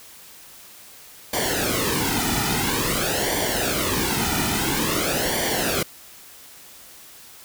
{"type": "noise with flanger", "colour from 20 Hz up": "pink", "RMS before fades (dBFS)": -23, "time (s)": [1.33, 5.83], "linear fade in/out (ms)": 5, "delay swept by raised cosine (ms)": [0.76, 1.86], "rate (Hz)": 0.49, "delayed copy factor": -0.75, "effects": ["white hiss -45 dBFS RMS until 7.44 s"]}